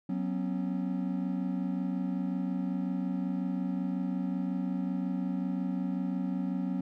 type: chord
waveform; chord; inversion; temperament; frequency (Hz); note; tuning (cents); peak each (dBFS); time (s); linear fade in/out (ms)
triangle; F# suspended fourth; none; equal with one note detuned; 185 / 246.9 / 272.4; F#3 / B3 / C#4; 0 / 0 / -30; -30 / -34 / -33; 0.09-6.81; 5
effects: none